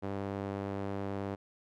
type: tone with band-pass filter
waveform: sawtooth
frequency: 99 Hz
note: G2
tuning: 18 cents sharp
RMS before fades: -37 dBFS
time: 0.02-1.36 s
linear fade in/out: 20 ms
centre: 480 Hz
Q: 0.73
effects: none